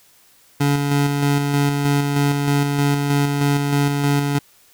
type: tone with tremolo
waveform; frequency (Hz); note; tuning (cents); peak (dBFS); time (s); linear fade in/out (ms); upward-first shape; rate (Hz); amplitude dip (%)
25% pulse; 142.6; C#3; +49; -11; 0.6-4.39; 10; square; 3.2; 35
effects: white hiss -53 dBFS RMS until 4.73 s